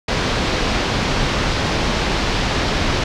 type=low-pass noise; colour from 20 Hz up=pink; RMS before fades=-19 dBFS; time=0.08-3.04 s; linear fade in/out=5 ms; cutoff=5300 Hz; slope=24 dB/octave; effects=none